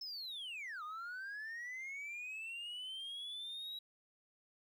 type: linear two-way sweep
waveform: sine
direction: down then up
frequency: 5300 to 1200 to 3882 Hz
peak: -40 dBFS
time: 0.01-3.79 s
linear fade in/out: 5 ms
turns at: 0.83 s
effects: tanh soft clip ceiling -42 dBFS + 12-bit